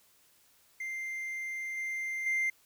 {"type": "tone with level steps", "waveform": "triangle", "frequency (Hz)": 2093, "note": "C7", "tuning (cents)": 0, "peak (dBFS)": [-33, -31, -25], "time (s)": [0.8, 2.5], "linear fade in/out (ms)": 5, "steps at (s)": [1.77, 2.26], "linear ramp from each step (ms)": 5, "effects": ["tanh soft clip ceiling -21 dBFS", "white hiss -65 dBFS RMS until 2.65 s"]}